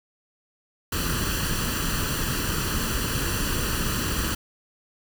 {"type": "noise with comb filter", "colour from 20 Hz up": "pink", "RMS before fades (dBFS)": -26, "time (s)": [0.92, 4.35], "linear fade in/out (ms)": 5, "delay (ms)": 0.68, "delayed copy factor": 0.7, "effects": []}